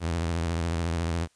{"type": "tone with vibrato", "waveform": "sawtooth", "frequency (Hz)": 83.7, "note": "E2", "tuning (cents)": 27, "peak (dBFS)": -22, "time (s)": [0, 1.28], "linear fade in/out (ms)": 50, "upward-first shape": "sine", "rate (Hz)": 14, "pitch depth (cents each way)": 85, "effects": ["white hiss -66 dBFS RMS until 1.35 s", "resampled to 22050 Hz"]}